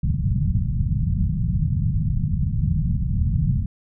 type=low-pass noise; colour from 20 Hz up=white; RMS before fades=-21 dBFS; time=0.03-3.66 s; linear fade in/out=5 ms; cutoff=180 Hz; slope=48 dB/octave; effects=none